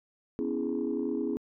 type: chord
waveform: sine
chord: C# minor seventh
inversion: third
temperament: equal with one note detuned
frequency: 246.9 / 279.8 / 329.6 / 415.3 Hz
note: B3 / C#4 / E4 / G#4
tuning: 0 / +16 / 0 / 0 cents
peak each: -33 dBFS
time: 0.39-1.37 s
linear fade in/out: 0 ms
effects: tanh soft clip ceiling -21 dBFS